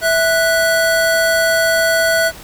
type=tone pair together; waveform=square; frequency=657.5 / 1476 Hz; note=E5 / F#6; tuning=-5 / -5 cents; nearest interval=octave + major second; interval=1400 cents; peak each=-15 / -16 dBFS; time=0.01-2.32 s; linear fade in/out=50 ms; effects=pink hiss -36 dBFS RMS until 2.43 s